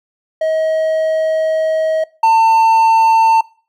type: tone pair in turn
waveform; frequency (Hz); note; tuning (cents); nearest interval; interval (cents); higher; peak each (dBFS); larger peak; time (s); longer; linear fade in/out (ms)
triangle; 635 / 898; D#5 / A5; +35 / +35; tritone; 600; second; -11 / -5; second; 0.41-2.04 / 2.23-3.41; first; 5
effects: noise-tail reverb RT60 0.4 s tail -22 dB re dry